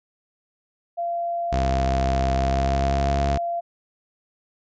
sine tone, 687 Hz, F5, 29 cents flat, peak -23 dBFS, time 0.97-3.61 s, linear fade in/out 20 ms
sawtooth tone with pitch glide, 66 to 69.84 Hz, C2 to C#2, +16 to +14 cents, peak -17 dBFS, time 1.52-3.38 s, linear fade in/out 10 ms, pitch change +98 cents, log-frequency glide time 2.35-3.24 s
effects resampled to 16000 Hz

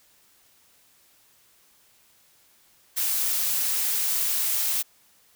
blue noise, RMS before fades -25 dBFS, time 2.96-4.83 s, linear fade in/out 20 ms, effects white hiss -60 dBFS RMS until 5.35 s

